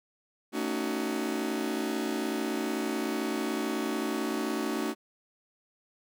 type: chord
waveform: 40% pulse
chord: D# half-diminished seventh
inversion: second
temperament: just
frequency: 224 / 280 / 311.1 / 373.4 Hz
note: A3 / C#4 / D#4 / F#4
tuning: +31 / +18 / 0 / +16 cents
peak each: -34 dBFS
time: 0.52-4.95 s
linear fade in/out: 50 ms
effects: none